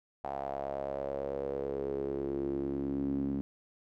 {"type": "tone with band-pass filter sweep", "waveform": "sawtooth", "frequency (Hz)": 69.1, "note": "C#2", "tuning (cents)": -5, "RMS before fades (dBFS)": -35, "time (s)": [0.24, 3.41], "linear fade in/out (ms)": 0, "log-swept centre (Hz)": [750, 250], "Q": 5.8, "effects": []}